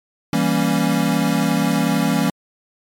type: chord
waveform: square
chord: E diminished seventh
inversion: none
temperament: equal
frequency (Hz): 164.81 / 196 / 233.1 / 277.2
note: E3 / G3 / Bb3 / Db4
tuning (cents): 0 / 0 / 0 / 0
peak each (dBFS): -22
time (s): 0.33-2.3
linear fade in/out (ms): 2
effects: MP3 64 kbps